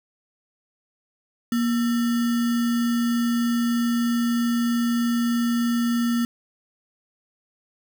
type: tone with sample-and-hold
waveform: sine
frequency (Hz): 236.6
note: A#3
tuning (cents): +26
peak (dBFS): -19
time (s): 1.52-6.25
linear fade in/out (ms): 2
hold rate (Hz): 1575
effects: none